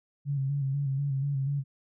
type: tone with vibrato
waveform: sine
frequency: 138.59 Hz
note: C#3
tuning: in tune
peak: -26 dBFS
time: 0.25-1.64 s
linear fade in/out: 50 ms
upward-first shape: square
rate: 4.1 Hz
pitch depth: 44 cents each way
effects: none

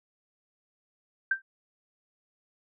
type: tone with exponential decay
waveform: sine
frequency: 1568 Hz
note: G6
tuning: in tune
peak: -19 dBFS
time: 1.31-1.42 s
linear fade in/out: 5 ms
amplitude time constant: 22 ms
effects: none

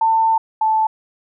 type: tone pair in turn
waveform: sine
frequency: 895 / 876.1 Hz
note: A5 / A5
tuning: +29 / -8 cents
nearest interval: unison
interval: 37 cents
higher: first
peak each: -12 / -13 dBFS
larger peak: first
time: 0.01-0.38 / 0.61-0.87 s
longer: first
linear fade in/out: 5 ms
effects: none

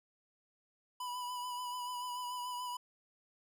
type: tone with vibrato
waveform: square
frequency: 987.8 Hz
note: B5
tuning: in tune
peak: -39 dBFS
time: 1-2.77 s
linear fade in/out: 5 ms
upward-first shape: sine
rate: 6.9 Hz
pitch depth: 27 cents each way
effects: none

